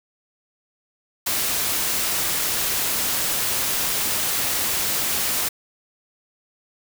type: noise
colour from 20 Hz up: white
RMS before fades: -23 dBFS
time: 1.26-5.49 s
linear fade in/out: 10 ms
effects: none